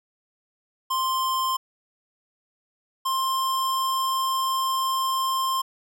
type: tone pair in turn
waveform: square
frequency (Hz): 1047 / 1054.3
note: C6 / C6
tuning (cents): +1 / +13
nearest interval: unison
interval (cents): 12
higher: second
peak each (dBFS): -23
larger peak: neither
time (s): 0.9-1.57 / 3.05-5.62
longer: second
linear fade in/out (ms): 10
effects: none